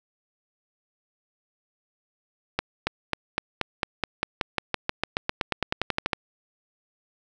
accelerating click train, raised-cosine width 0.3 ms, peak -7 dBFS, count 24, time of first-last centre 2.59-6.132 s, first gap 280 ms, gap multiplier 0.94, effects none

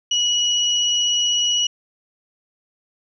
sine tone pair together, 2921 / 5842 Hz, F#7 / F#8, -23 / -23 cents, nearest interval octave, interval 1200 cents, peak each -17 / -24 dBFS, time 0.11-1.67 s, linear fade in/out 5 ms, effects none

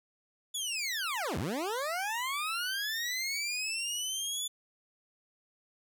20% pulse linear two-way sweep, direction down then up, 3483 to 70.9 to 3483 Hz, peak -27 dBFS, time 0.54-4.48 s, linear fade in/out 10 ms, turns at 1.38 s, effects none

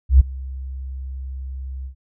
sine tone with ADSR envelope, 65.9 Hz, C2, 13 cents sharp, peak -4 dBFS, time 0.09-1.95 s, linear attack 110 ms, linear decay 15 ms, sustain -23 dB, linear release 96 ms, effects none

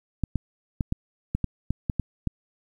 clicks, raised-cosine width 5 ms, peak -12 dBFS, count 10, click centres 0.237 / 0.357 / 0.808 / 0.924 / 1.35 / 1.443 / 1.706 / 1.898 / 1.997 / 2.273 s, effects 9-bit

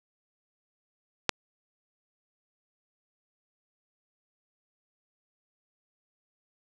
click, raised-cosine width 0.2 ms, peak -4 dBFS, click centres 1.293 s, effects none

